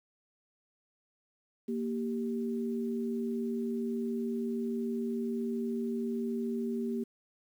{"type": "tone pair together", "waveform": "sine", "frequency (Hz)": [233.3, 392], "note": ["A#3", "G4"], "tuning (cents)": [2, 0], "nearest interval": "major sixth", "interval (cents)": 898, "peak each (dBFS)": [-32, -36], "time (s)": [1.68, 7.04], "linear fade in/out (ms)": 10, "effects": ["10-bit"]}